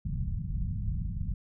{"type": "low-pass noise", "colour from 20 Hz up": "pink", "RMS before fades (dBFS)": -32, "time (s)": [0.05, 1.34], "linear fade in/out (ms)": 5, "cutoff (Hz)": 190, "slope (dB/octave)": 48, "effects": []}